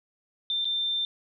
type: tone with dropouts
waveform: sine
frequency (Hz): 3580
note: A7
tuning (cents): +29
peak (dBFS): -25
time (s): 0.5-1.05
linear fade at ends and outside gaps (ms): 1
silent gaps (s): 0.646-0.653
effects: none